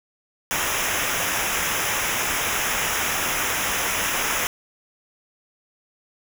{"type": "noise with comb filter", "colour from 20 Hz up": "pink", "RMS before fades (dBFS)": -24, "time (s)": [0.51, 4.47], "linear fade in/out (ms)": 0, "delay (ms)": 0.23, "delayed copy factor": -0.8, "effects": []}